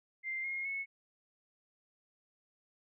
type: tone with pitch steps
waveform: sine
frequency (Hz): 2093 / 2144 / 2197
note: C7 / C7 / C#7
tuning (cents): 0 / +42 / -16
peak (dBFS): -35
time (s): 0.23-0.86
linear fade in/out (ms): 50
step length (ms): 210
effects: none